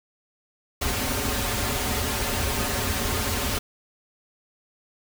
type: noise with comb filter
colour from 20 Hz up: pink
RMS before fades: -26 dBFS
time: 0.81-3.59 s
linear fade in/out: 10 ms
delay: 6.1 ms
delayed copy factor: -0.95
effects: none